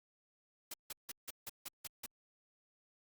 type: noise bursts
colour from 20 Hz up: white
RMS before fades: -44 dBFS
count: 8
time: 0.71-2.062 s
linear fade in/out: 5 ms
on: 29 ms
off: 160 ms
effects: Opus 48 kbps